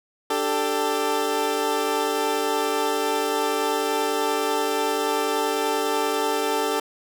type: chord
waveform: 20% pulse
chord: D suspended fourth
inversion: none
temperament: equal with one note detuned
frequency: 293.7 / 392 / 442.3 Hz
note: D4 / G4 / A4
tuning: 0 / 0 / +9 cents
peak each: -24 / -22 / -19 dBFS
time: 0.3-6.8 s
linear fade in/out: 5 ms
effects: none